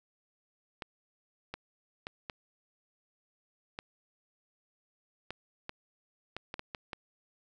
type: clicks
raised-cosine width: 0.3 ms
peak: -22 dBFS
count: 12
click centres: 0.822 / 1.54 / 2.069 / 2.298 / 3.789 / 5.306 / 5.694 / 6.366 / 6.541 / 6.594 / 6.748 / 6.932 s
effects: none